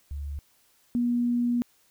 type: tone pair in turn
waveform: sine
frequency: 71.6 / 240.8 Hz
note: D2 / B3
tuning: -43 / -44 cents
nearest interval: octave + major sixth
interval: 2099 cents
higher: second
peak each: -31 / -22 dBFS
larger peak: second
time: 0.11-0.39 / 0.95-1.62 s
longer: second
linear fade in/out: 0 ms
effects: white hiss -64 dBFS RMS until 1.9 s